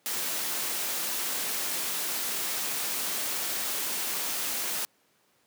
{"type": "noise", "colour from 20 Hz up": "white", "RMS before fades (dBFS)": -31, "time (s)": [0.06, 4.85], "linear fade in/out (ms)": 0, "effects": ["pink hiss -67 dBFS RMS until 5.46 s", "high-pass 200 Hz 12 dB/octave"]}